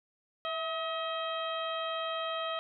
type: harmonic tone with a mistuned harmonic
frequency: 637 Hz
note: D#5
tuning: 41 cents sharp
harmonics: 1 / 2 / 3 / 4 / 5 / 6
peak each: -36 / -36 / -45 / -45 / -40 / -47 dBFS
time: 0.45-2.59 s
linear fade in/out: 0 ms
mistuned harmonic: 1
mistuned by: +46 cents
effects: none